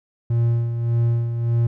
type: tone with tremolo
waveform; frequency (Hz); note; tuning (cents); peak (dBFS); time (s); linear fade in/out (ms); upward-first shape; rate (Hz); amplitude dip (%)
triangle; 117.3; A#2; +11; -13; 0.3-1.67; 5; sine; 1.7; 55
effects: none